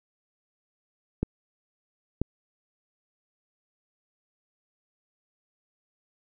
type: clicks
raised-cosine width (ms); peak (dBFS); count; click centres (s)
3; -12; 2; 1.23 / 2.216
effects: none